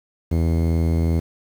sawtooth tone with low-pass filter, 82.41 Hz, E2, in tune, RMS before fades -19 dBFS, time 0.31-1.2 s, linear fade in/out 10 ms, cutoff 430 Hz, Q 0.82, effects 7-bit

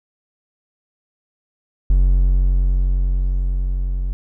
triangle tone with level ramp, 45.58 Hz, F#1, 25 cents flat, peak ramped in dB -8 to -17 dBFS, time 1.9-4.13 s, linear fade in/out 0 ms, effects none

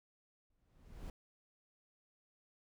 brown noise with exponential growth, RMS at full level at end -43 dBFS, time 0.5-1.1 s, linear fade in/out 2 ms, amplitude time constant 130 ms, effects none

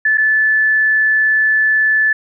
sine tone with dropouts, 1741 Hz, A6, 19 cents flat, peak -10 dBFS, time 0.05-2.13 s, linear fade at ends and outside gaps 5 ms, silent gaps 0.174-0.18 s, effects none

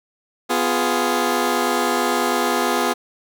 15% pulse chord, F diminished, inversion second, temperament equal with one note detuned, 249.2 / 349.2 / 415.3 Hz, Cb4 / F4 / Ab4, +16 / 0 / 0 cents, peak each -16 dBFS, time 0.49-2.94 s, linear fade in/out 20 ms, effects none

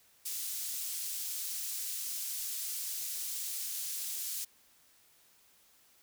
pink high-pass noise, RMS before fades -38 dBFS, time 0.25-4.45 s, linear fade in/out 10 ms, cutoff 6400 Hz, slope 12 dB/octave, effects white hiss -65 dBFS RMS until 6.02 s

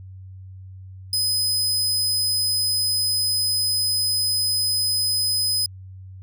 sawtooth tone, 5030 Hz, D#8, 18 cents sharp, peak -17 dBFS, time 1.13-5.66 s, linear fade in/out 2 ms, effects added 94 Hz sine -37 dBFS peak until 6.22 s

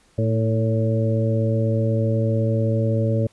harmonic tone with a mistuned harmonic, 112.1 Hz, A2, 33 cents sharp, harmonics 1 / 2 / 3 / 4 / 5, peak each -19 / -26 / -30 / -28 / -26 dBFS, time 0.18-3.27 s, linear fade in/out 5 ms, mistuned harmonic 3, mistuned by -43 cents, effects pink hiss -58 dBFS RMS until 3.32 s + resampled to 24000 Hz

